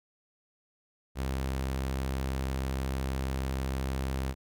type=tone; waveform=sawtooth; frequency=66.3 Hz; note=C2; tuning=23 cents sharp; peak=-26 dBFS; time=1.15-4.35 s; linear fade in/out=50 ms; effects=none